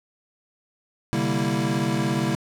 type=tone cluster; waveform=square; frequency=130.2 / 147.4 / 195.3 / 232.1 / 329.3 Hz; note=C3 / D3 / G3 / A#3 / E4; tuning=-8 / +7 / -6 / -7 / -2 cents; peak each=-29 dBFS; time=1.13-2.35 s; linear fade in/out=0 ms; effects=low-pass 10000 Hz 12 dB/octave + 8-bit